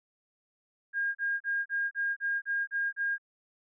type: tone bursts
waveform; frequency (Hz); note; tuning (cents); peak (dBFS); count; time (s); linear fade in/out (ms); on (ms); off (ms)
sine; 1619; G#6; -45; -27; 9; 0.93-3.182; 50; 220; 34
effects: none